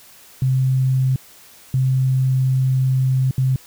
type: tone bursts at uneven times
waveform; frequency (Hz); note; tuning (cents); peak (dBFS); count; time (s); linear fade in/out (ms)
sine; 130.81; C3; 0; -14; 3; 0.42-1.16 / 1.74-3.31 / 3.38-3.56; 2
effects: white hiss -46 dBFS RMS until 3.66 s